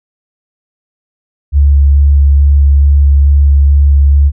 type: tone with vibrato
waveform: sine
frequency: 70.7 Hz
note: C#2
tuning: 35 cents sharp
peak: -3 dBFS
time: 1.52-4.32 s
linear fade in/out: 50 ms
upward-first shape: square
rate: 2.3 Hz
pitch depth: 10 cents each way
effects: none